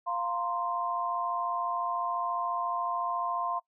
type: chord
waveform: sine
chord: F suspended fourth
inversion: none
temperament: equal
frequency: 698.5 / 932.3 / 1046.5 Hz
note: F5 / Bb5 / C6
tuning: 0 / 0 / 0 cents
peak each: -34 / -37 / -31 dBFS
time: 0.06-3.6 s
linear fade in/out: 20 ms
effects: noise-tail reverb RT60 0.1 s tail -21 dB re dry